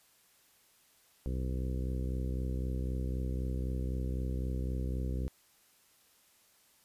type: harmonic tone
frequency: 63.9 Hz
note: C2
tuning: 40 cents flat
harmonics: 1 / 2 / 3 / 4 / 5 / 6 / 7 / 8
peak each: -33 / -39 / -43 / -45 / -47 / -49 / -50 / -51 dBFS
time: 1.26-5.28 s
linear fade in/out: 0 ms
effects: white hiss -66 dBFS RMS until 6.84 s + resampled to 32000 Hz

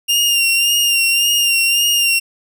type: tone with vibrato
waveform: sawtooth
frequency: 2794 Hz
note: F7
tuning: in tune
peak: -9 dBFS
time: 0.08-2.2 s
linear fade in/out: 20 ms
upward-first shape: sine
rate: 1.8 Hz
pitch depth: 37 cents each way
effects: none

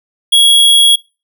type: tone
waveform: square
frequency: 3322 Hz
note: G#7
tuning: in tune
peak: -5 dBFS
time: 0.32-0.96 s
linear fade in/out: 10 ms
effects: noise-tail reverb RT60 0.3 s tail -24 dB re dry

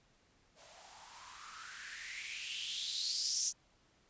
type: noise with band-pass filter sweep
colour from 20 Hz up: violet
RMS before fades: -41 dBFS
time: 0.55-3.53 s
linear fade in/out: 50 ms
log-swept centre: 590 to 6200 Hz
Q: 6
effects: pink hiss -70 dBFS RMS until 4.09 s + resampled to 16000 Hz

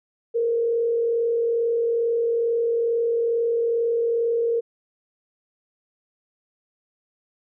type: tone with frequency modulation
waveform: sine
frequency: 464.9 Hz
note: A#4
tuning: 5 cents flat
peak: -19 dBFS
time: 0.34-4.61 s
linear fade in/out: 20 ms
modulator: 42.3 Hz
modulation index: 0.36
effects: none

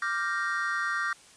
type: chord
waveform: triangle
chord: G minor seventh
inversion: second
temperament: equal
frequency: 1174.7 / 1396.9 / 1568 / 1864.7 Hz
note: D6 / F6 / G6 / Bb6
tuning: 0 / 0 / 0 / 0 cents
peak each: -31 dBFS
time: 0.02-1.13 s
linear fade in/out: 2 ms
effects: white hiss -54 dBFS RMS until 1.36 s + resampled to 22050 Hz

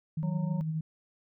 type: tone with tremolo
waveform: sine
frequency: 158.1 Hz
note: D#3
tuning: 28 cents sharp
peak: -28 dBFS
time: 0.17-0.81 s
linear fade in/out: 5 ms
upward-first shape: sine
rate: 12 Hz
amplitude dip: 35%
type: harmonic tone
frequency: 184.3 Hz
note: F#3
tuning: 7 cents flat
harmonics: 1 / 3 / 5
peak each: -32 / -45 / -47 dBFS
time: 0.23-0.61 s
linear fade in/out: 0 ms
effects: none

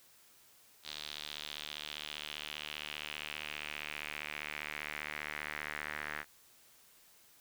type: tone with band-pass filter sweep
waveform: sawtooth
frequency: 75.1 Hz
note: D2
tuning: 39 cents sharp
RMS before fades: -43 dBFS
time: 0.83-6.25 s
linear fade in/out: 50 ms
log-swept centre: 3900 to 1800 Hz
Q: 3.2
effects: white hiss -63 dBFS RMS until 7.4 s

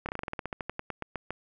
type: slowing click train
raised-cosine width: 0.5 ms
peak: -18 dBFS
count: 18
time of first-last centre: 0.06-1.306 s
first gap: 28 ms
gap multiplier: 1.11
effects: none

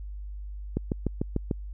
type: click train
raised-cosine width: 3 ms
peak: -13 dBFS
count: 6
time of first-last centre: 0.77-1.512 s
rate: 6.74 Hz
effects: added 50 Hz sine -35 dBFS peak until 1.73 s

